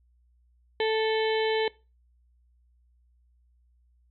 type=harmonic tone; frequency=440 Hz; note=A4; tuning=in tune; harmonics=1 / 2 / 4 / 5 / 6 / 7 / 8 / 9; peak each=-24 / -32 / -35 / -35 / -46 / -36 / -42 / -39 dBFS; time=0.8-1.68 s; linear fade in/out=2 ms; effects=noise-tail reverb RT60 0.3 s tail -22 dB re dry + added 60 Hz sine -61 dBFS peak until 4.1 s